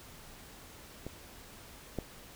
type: clicks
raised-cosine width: 2 ms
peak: -26 / -20 dBFS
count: 2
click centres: 1.066 / 1.987 s
effects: pink hiss -52 dBFS RMS until 2.35 s